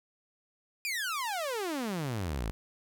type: exponential sweep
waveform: sawtooth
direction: down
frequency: 2479 to 48.01 Hz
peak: -28 dBFS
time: 0.85-2.51 s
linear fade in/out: 0 ms
effects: none